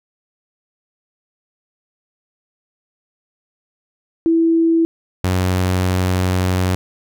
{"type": "tone pair in turn", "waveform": ["sine", "sawtooth"], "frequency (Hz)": [329.6, 92.04], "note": ["E4", "F#2"], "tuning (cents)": [0, -9], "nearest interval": "octave + minor seventh", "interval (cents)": 2209, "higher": "first", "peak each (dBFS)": -11, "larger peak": "neither", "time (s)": [[4.26, 4.85], [5.24, 6.75]], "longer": "second", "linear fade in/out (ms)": 0, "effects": []}